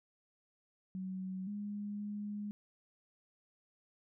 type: tone with pitch steps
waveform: sine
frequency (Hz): 187.7 / 205.6 / 206.9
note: F#3 / G#3 / G#3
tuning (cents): +25 / -17 / -6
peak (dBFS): -38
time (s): 0.95-2.51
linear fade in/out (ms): 0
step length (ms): 520
effects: none